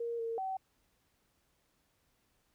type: tone with pitch steps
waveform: sine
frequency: 467.8 / 457.5 / 763 Hz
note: A#4 / A#4 / G5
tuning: +6 / -32 / -47 cents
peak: -34 dBFS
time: 0-0.57 s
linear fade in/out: 5 ms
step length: 190 ms
effects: pink hiss -75 dBFS RMS until 2.54 s